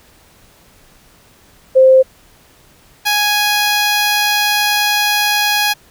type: tone pair in turn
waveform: sine / 10% pulse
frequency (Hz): 523.3 / 830.7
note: C5 / G#5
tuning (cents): 0 / 0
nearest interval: minor sixth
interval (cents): 800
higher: second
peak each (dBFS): -4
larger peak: neither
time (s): 1.75-2.03 / 3.05-5.74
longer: second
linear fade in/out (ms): 20
effects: pink hiss -48 dBFS RMS until 5.9 s